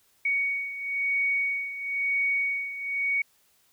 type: beating tone pair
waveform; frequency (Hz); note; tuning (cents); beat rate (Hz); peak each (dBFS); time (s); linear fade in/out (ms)
sine; 2237 / 2238; C#7 / C#7; +15 / +16; 1; -26 / -31; 0.25-3.22; 5
effects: white hiss -65 dBFS RMS until 3.72 s